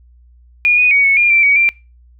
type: tone with pitch steps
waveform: sine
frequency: 2436 / 2478 / 2247 / 2207 / 2409 / 2347 / 2258 / 2364 Hz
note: D#7 / D#7 / C#7 / C#7 / D7 / D7 / C#7 / D7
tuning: -37 / -8 / +23 / -8 / +43 / -2 / +31 / +11 cents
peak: -8 dBFS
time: 0.65-1.69 s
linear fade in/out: 0 ms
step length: 130 ms
effects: noise-tail reverb RT60 0.3 s tail -25 dB re dry + added 60 Hz sine -43 dBFS peak until 2.19 s